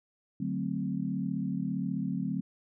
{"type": "chord", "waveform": "sine", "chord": "D dominant seventh", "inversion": "none", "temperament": "equal", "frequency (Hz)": [146.83, 185, 220, 261.6], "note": ["D3", "F#3", "A3", "C4"], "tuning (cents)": [0, 0, 0, 0], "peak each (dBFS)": [-37, -33, -36, -35], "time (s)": [0.4, 2.41], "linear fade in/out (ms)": 5, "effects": []}